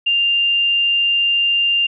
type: tone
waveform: sine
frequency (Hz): 2794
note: F7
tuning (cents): 0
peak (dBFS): -13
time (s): 0.06-1.87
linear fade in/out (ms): 10
effects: none